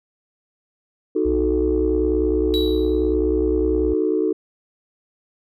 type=chord; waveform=sine; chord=D# diminished; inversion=none; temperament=equal; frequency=311.1 / 370 / 440 Hz; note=D#4 / F#4 / A4; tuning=0 / 0 / 0 cents; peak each=-21 dBFS; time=1.15-4.33 s; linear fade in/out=10 ms
type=tone with vibrato; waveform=sine; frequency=61.74 Hz; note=B1; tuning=in tune; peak=-23 dBFS; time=1.25-3.94 s; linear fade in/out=10 ms; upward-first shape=square; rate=7.5 Hz; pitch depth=32 cents each way
type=tone with exponential decay; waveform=triangle; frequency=3900 Hz; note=B7; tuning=23 cents flat; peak=-19 dBFS; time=2.54-3.14 s; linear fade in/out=0 ms; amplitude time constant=130 ms
effects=tanh soft clip ceiling -8 dBFS